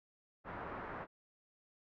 white low-pass noise, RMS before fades -45 dBFS, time 0.44-1.07 s, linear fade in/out 50 ms, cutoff 1500 Hz, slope 24 dB/octave, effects none

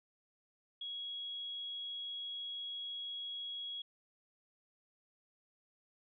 sine tone, 3322 Hz, G#7, in tune, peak -40 dBFS, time 0.81-3.82 s, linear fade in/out 5 ms, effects none

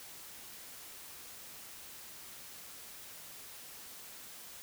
silence, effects white hiss -50 dBFS RMS until 4.62 s

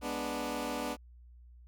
15% pulse chord, G# diminished, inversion none, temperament equal, 207.7 / 246.9 / 293.7 Hz, G#3 / B3 / D4, 0 / 0 / 0 cents, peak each -37 / -31 / -31 dBFS, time 0.01-0.97 s, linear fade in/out 50 ms, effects added 60 Hz sine -52 dBFS peak until 1.67 s

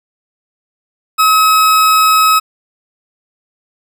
40% pulse tone, 1280 Hz, D#6, 49 cents sharp, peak -6 dBFS, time 1.18-2.4 s, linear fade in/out 20 ms, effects none

